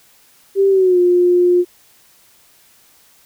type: tone with pitch glide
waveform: sine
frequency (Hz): 392 to 355.3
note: G4 to F4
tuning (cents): 0 to +30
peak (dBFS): -9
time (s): 0.55-1.65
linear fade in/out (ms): 50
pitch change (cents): -170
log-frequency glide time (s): 0.69-0.99
effects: white hiss -51 dBFS RMS until 3.25 s